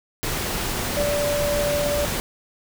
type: tone in noise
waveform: sine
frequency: 582 Hz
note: D5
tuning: 16 cents flat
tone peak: -21 dBFS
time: 0.97-2.05 s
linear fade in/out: 0 ms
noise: pink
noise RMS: -26 dBFS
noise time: 0.23-2.2 s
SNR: +2 dB
effects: none